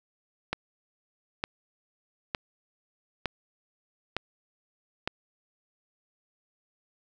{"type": "click train", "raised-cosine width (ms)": 0.3, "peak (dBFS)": -12, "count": 6, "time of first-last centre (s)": [0.53, 5.075], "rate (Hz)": 1.1, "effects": []}